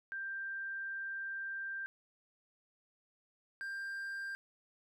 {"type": "tone pair in turn", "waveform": ["sine", "triangle"], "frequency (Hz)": [1580, 1588.1], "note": ["G6", "G6"], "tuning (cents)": [13, 22], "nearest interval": "unison", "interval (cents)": 9, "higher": "second", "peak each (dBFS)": [-38, -37], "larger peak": "second", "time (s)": [[0.12, 1.86], [3.61, 4.35]], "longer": "first", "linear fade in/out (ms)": 0, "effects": []}